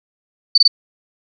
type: tone bursts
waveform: sine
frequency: 4549 Hz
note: C#8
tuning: 44 cents sharp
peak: -7 dBFS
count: 3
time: 0.55-0.679 s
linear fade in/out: 5 ms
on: 29 ms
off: 21 ms
effects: none